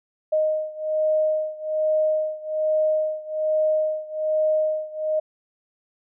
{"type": "beating tone pair", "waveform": "sine", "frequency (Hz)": [620, 621.2], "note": ["D#5", "D#5"], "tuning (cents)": [-6, -3], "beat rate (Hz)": 1.2, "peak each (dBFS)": [-22, -24], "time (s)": [0.32, 5.2], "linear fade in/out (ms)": 10, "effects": []}